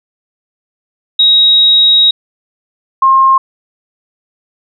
sine tone pair in turn, 3800 / 1066.3 Hz, A#7 / C6, +33 / +32 cents, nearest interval octave + minor seventh, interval 2201 cents, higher first, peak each -4 dBFS, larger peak neither, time 1.19-2.11 / 3.02-3.38 s, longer first, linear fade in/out 5 ms, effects none

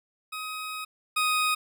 20% pulse tone pair in turn, 1262 / 1249.7 Hz, D#6 / D#6, +24 / +7 cents, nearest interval unison, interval 17 cents, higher first, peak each -28 / -18 dBFS, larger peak second, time 0.32-0.85 / 1.16-1.55 s, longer first, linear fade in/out 10 ms, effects none

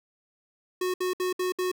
square tone bursts, 366.1 Hz, F#4, 18 cents flat, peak -26 dBFS, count 5, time 0.81-1.716 s, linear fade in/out 5 ms, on 130 ms, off 64 ms, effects none

